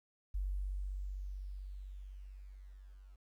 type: tone with level ramp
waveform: sine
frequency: 47.86 Hz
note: G1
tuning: 41 cents flat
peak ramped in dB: -33 to -53 dBFS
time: 0.34-3.16 s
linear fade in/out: 10 ms
effects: 12-bit